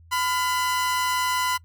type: tone pair together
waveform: sawtooth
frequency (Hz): 1005 / 1409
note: B5 / F6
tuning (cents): +30 / +15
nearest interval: tritone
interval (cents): 585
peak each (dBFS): -19 / -27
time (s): 0.11-1.58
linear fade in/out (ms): 20
effects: noise-tail reverb RT60 0.1 s tail -25 dB re dry + added 83 Hz sine -48 dBFS peak until 1.64 s